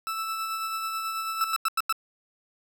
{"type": "tone with tremolo", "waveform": "40% pulse", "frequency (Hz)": 1318.5, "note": "E6", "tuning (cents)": 0, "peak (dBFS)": -27, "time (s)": [0.07, 1.56], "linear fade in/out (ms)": 0, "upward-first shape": "sine", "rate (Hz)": 9.2, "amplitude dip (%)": 30}
{"type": "tone bursts", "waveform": "40% pulse", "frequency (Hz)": 1318.5, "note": "E6", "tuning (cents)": 0, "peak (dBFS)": -21, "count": 5, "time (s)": [1.41, 1.926], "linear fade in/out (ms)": 2, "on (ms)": 32, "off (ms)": 89}
{"effects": []}